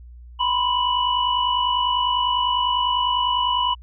sine tone cluster, 979 / 1029 / 2955 Hz, B5 / C6 / F#7, -15 / -29 / -3 cents, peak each -21 / -24 / -23 dBFS, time 0.39-3.75 s, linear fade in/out 20 ms, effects added 60 Hz sine -39 dBFS peak until 3.82 s

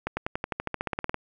accelerating click train, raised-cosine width 0.5 ms, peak -13 dBFS, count 16, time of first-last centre 0.07-1.143 s, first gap 100 ms, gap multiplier 0.95, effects none

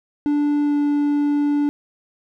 triangle tone with pitch glide, 292.4 to 290.7 Hz, D4 to D4, -7 to -18 cents, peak -14 dBFS, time 0.26-1.69 s, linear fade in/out 0 ms, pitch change -11 cents, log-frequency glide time 0.64-0.74 s, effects none

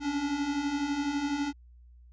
square beating tone pair, 276.8 / 288.8 Hz, C#4 / D4, -2 / -29 cents, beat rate 12 Hz, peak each -36 / -30 dBFS, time 0-1.53 s, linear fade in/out 50 ms, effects added 60 Hz sine -51 dBFS peak until 2.12 s + resampled to 16000 Hz

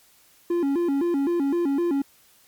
triangle tone with vibrato, 310 Hz, D#4, 6 cents flat, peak -18 dBFS, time 0.5-2.02 s, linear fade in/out 5 ms, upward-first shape square, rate 3.9 Hz, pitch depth 190 cents each way, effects white hiss -57 dBFS RMS until 2.47 s + MP3 96 kbps

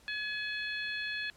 harmonic tone, 849 Hz, G#5, 38 cents sharp, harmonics 2 / 3 / 4 / 5, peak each -36 / -40 / -42 / -44 dBFS, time 0.08-1.3 s, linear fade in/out 0 ms, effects pink hiss -61 dBFS RMS until 1.36 s + low-pass 11000 Hz 12 dB/octave

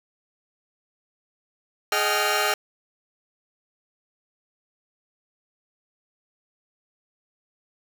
15% pulse tone cluster, 419.6 / 619 / 764 / 1394 Hz, G#4 / D#5 / G5 / F6, +18 / -9 / -45 / -4 cents, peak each -20 dBFS, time 1.92-2.54 s, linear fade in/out 2 ms, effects none

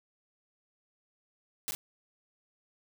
white noise with echo, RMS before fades -34 dBFS, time 1.68-1.71 s, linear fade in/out 0 ms, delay 40 ms, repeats 1, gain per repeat -4 dB, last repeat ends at 1.75 s, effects none

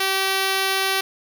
5% pulse tone, 385.2 Hz, G4, 30 cents flat, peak -8 dBFS, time 0-1.01 s, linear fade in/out 5 ms, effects none

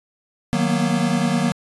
square chord, B major seventh, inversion first, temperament equal with one note detuned, 155.56 / 185 / 233.1 / 242.8 Hz, D#3 / F#3 / A#3 / B3, 0 / 0 / 0 / -29 cents, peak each -25 / -23 / -23 / -25 dBFS, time 0.53-1.52 s, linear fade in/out 0 ms, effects resampled to 24000 Hz

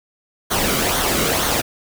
pink noise with flanger, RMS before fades -19 dBFS, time 0.5-1.62 s, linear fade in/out 20 ms, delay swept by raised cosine 0.39 to 1.18 ms, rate 2.1 Hz, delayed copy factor -0.5, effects none

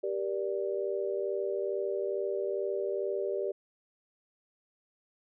sine chord, G minor, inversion none, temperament equal with one note detuned, 392 / 474.3 / 587.3 Hz, G4 / Bb4 / D5, 0 / +30 / 0 cents, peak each -32 / -36 / -35 dBFS, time 0.03-3.52 s, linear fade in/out 10 ms, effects none

